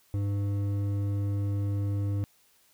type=tone with hard clipping; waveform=triangle; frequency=100.6 Hz; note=G2; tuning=45 cents sharp; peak=-28 dBFS; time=0.14-2.24 s; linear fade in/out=0 ms; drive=12 dB; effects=white hiss -64 dBFS RMS until 2.73 s